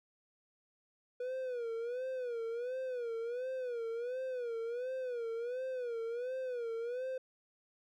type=tone with vibrato; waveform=triangle; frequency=486.9 Hz; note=B4; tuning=25 cents flat; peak=-34 dBFS; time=1.2-7.18 s; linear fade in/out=5 ms; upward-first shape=sine; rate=1.4 Hz; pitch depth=120 cents each way; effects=none